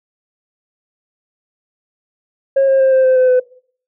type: tone with pitch steps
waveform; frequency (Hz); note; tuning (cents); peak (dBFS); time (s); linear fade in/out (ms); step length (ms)
sine; 543 / 536.5 / 530 / 523.6 / 517.3 / 511 / 504.9; C#5 / C5 / C5 / C5 / C5 / C5 / B4; -36 / +43 / +22 / +1 / -20 / -41 / +38; -6; 2.56-3.4; 10; 120
effects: noise-tail reverb RT60 0.5 s tail -21 dB re dry + tanh soft clip ceiling -7 dBFS